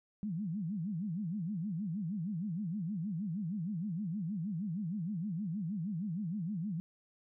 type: tone with vibrato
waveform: sine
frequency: 185 Hz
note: F#3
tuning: in tune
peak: -34 dBFS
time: 0.23-6.8 s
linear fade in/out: 0 ms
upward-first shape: sine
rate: 6.4 Hz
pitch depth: 280 cents each way
effects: none